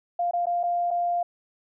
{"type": "tone with dropouts", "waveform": "sine", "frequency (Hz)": 698.5, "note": "F5", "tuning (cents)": 0, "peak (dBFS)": -22, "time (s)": [0.19, 1.23], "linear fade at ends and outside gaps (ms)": 5, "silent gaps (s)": [[0.311, 0.334], [0.457, 0.467], [0.632, 0.636], [0.907, 0.911]], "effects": []}